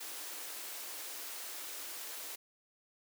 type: high-pass noise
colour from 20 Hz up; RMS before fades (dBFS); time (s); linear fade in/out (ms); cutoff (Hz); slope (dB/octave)
white; -44; 0-2.36; 10; 270; 96
effects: none